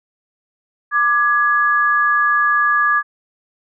sine tone pair together, 1186 / 1677.3 Hz, D6 / G#6, +17 / +17 cents, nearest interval tritone, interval 600 cents, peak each -15 dBFS, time 0.91-3.03 s, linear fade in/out 50 ms, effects none

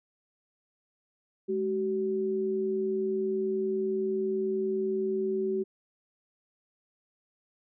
sine tone pair together, 210.5 / 380.5 Hz, G#3 / F#4, +24 / +48 cents, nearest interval minor seventh, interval 1024 cents, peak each -34 / -27 dBFS, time 1.48-5.64 s, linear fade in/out 20 ms, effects none

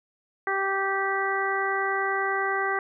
harmonic tone, 390 Hz, G4, 9 cents flat, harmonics 1 / 2 / 3 / 4 / 5, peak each -30 / -30 / -30 / -30 / -30 dBFS, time 0.47-2.79 s, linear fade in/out 2 ms, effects none

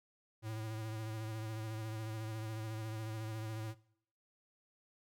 square tone with vibrato, 110 Hz, A2, in tune, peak -40 dBFS, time 0.42-3.75 s, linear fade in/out 50 ms, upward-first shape sine, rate 14 Hz, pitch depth 33 cents each way, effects noise-tail reverb RT60 0.7 s tail -21 dB re dry

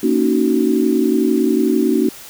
sine chord, D# minor seventh, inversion second, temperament just, 233.3 / 280 / 311.1 / 373.4 Hz, A#3 / C#4 / D#4 / F#4, +2 / +18 / 0 / +16 cents, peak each -18 dBFS, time 0.03-2.09 s, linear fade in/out 5 ms, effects white hiss -37 dBFS RMS until 2.29 s

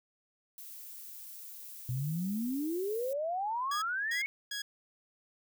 violet noise, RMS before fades -47 dBFS, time 0.58-3.13 s, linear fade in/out 0 ms
sine exponential sweep, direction up, 120 to 2230 Hz, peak -31 dBFS, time 1.89-4.26 s, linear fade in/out 0 ms
15% pulse tone bursts, 1661.2 Hz, G#6, in tune, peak -29 dBFS, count 3, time 3.71-4.62 s, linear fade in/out 5 ms, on 110 ms, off 290 ms
effects none

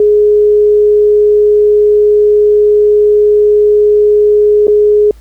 sine tone with dropouts, 418.3 Hz, G#4, 12 cents sharp, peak -4 dBFS, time 0-5.11 s, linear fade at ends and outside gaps 2 ms, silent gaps 4.67-4.68 s, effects added 54 Hz sine -34 dBFS peak until 5.2 s + pink hiss -49 dBFS RMS until 5.2 s

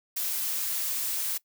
blue noise, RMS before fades -30 dBFS, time 0.16-1.38 s, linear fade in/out 10 ms, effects noise-tail reverb RT60 0.1 s tail -21 dB re dry

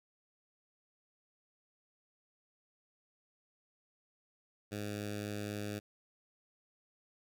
10% pulse tone with notch filter, 103.83 Hz, G#2, in tune, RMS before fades -40 dBFS, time 4.71-5.8 s, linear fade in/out 20 ms, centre 960 Hz, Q 1.1, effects none

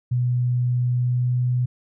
sine tone with pitch glide, 123.47 to 124.4 Hz, B2 to B2, 0 to +13 cents, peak -18 dBFS, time 0.11-1.66 s, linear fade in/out 10 ms, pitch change +13 cents, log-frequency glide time 0.96-1.4 s, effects none

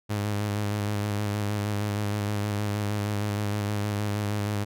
sawtooth tone with vibrato, 103.5 Hz, G#2, 5 cents flat, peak -22 dBFS, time 0.09-4.65 s, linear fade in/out 20 ms, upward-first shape square, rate 6.4 Hz, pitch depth 24 cents each way, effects none

